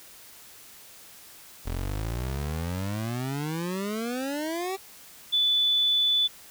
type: exponential sweep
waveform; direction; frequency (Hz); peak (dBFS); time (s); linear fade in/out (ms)
25% pulse; up; 41.2 to 392.1; -25; 1.65-4.77; 20
type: tone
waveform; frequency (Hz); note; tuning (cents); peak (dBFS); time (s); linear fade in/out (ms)
sine; 3480; A7; -20; -20; 5.32-6.28; 20
effects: white hiss -49 dBFS RMS until 6.5 s